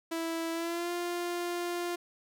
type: tone with pitch glide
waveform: sawtooth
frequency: 329.6 to 349.2 Hz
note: E4 to F4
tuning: 0 to 0 cents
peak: -28 dBFS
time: 0.11-1.96 s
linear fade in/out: 10 ms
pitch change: +100 cents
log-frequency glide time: 0.52-0.91 s
effects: none